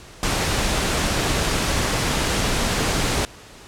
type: noise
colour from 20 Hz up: pink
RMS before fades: -21 dBFS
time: 0.23-3.25 s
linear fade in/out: 0 ms
effects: pink hiss -43 dBFS RMS until 3.67 s + low-pass 9000 Hz 12 dB/octave